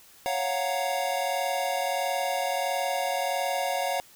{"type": "chord", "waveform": "square", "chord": "Gb major seventh", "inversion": "second", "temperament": "equal", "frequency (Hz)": [554.4, 698.5, 740, 932.3], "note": ["Db5", "F5", "Gb5", "Bb5"], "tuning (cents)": [0, 0, 0, 0], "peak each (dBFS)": [-32, -32, -31, -36], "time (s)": [0.26, 4], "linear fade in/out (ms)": 0, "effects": ["white hiss -54 dBFS RMS until 4.15 s"]}